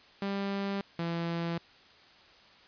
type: tone pair in turn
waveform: sawtooth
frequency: 198.1 / 168.66 Hz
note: G3 / E3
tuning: +18 / +40 cents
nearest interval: minor third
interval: 278 cents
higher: first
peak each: -27 dBFS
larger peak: neither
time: 0.22-0.81 / 0.99-1.58 s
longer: neither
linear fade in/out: 2 ms
effects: white hiss -57 dBFS RMS until 2.67 s + resampled to 11025 Hz